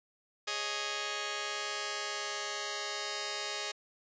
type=chord; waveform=5% pulse; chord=Ab suspended fourth; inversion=none; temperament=just; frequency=415.3 / 553.7 / 623 Hz; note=Ab4 / Db5 / Eb5; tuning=0 / -2 / +2 cents; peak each=-27 / -29 / -28 dBFS; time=0.47-3.72 s; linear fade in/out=10 ms; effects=resampled to 16000 Hz